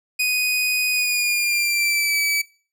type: tone with pitch glide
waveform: sawtooth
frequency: 2489 to 2296 Hz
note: D#7 to D7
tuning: 0 to -40 cents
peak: -15 dBFS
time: 0.19-2.42 s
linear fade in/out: 10 ms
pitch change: -140 cents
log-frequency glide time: 0.91-2.19 s
effects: noise-tail reverb RT60 0.4 s tail -20 dB re dry